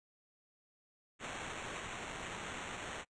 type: noise with sample-and-hold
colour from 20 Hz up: white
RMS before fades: -44 dBFS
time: 1.19-3.05 s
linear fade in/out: 50 ms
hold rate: 4900 Hz
effects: noise-tail reverb RT60 0.1 s tail -26 dB re dry + resampled to 22050 Hz